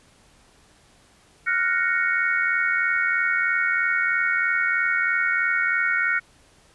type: chord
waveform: sine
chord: Gb major seventh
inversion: third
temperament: equal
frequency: 1396.9 / 1480 / 1864.7 / 2217 Hz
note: F6 / Gb6 / Bb6 / Db7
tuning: 0 / 0 / 0 / 0 cents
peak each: -25 dBFS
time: 1.46-6.2 s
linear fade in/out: 20 ms
effects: pink hiss -56 dBFS RMS until 6.74 s + resampled to 24000 Hz